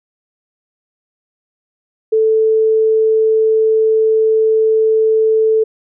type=tone; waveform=sine; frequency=440 Hz; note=A4; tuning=in tune; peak=-9 dBFS; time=2.12-5.64 s; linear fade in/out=10 ms; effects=none